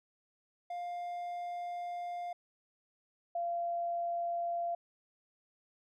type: tone pair in turn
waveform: triangle / sine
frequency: 703 / 688.5 Hz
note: F5 / F5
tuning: +11 / -25 cents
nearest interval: unison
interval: 36 cents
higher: first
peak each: -35 / -32 dBFS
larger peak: second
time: 0.7-2.33 / 3.35-4.75 s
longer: first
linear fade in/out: 5 ms
effects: none